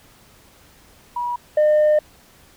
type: tone pair in turn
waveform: sine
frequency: 967 / 606.2 Hz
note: B5 / D#5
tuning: -37 / -45 cents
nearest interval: minor sixth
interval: 808 cents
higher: first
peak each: -21 / -10 dBFS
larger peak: second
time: 1.16-1.36 / 1.57-1.99 s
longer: second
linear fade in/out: 5 ms
effects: tanh soft clip ceiling -11 dBFS + pink hiss -51 dBFS RMS until 2.56 s